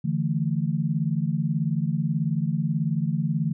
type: chord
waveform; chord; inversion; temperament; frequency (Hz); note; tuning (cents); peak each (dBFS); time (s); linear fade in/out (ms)
sine; D suspended second; none; just; 146.83 / 165.19 / 220.2; D3 / E3 / A3; 0 / +4 / +2; -26 / -25 / -29; 0.04-3.53; 10
effects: none